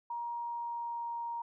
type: tone with pitch glide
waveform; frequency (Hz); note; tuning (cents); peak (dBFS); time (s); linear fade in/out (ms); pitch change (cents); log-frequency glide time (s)
sine; 945 to 937.4; A#5 to A#5; +23 to +9; -35; 0.1-1.42; 5; -14; 0.32-1.18
effects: none